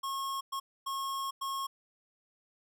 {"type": "tone bursts at uneven times", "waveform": "square", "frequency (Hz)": 1087, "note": "C#6", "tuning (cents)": -34, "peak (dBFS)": -34, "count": 4, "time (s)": [[0.03, 0.41], [0.52, 0.6], [0.86, 1.31], [1.41, 1.67]], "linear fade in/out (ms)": 10, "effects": []}